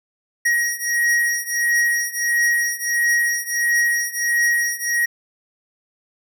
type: beating tone pair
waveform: square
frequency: 1892 / 1893.5 Hz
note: A#6 / A#6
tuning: +25 / +27 cents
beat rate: 1.5 Hz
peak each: -20 / -22 dBFS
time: 0.45-5.06 s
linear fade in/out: 10 ms
effects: none